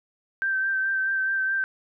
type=tone with vibrato; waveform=sine; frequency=1560 Hz; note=G6; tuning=9 cents flat; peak=-22 dBFS; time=0.42-1.64 s; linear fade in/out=0 ms; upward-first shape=sine; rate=4.7 Hz; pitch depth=22 cents each way; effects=none